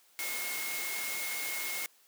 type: tone in noise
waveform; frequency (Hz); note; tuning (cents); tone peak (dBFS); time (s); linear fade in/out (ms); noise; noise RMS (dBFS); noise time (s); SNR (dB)
sine; 2159; C#7; -46; -38; 0.19-1.86; 0; white; -37; 0.19-1.86; -4
effects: white hiss -64 dBFS RMS until 2.07 s + high-pass 300 Hz 12 dB/octave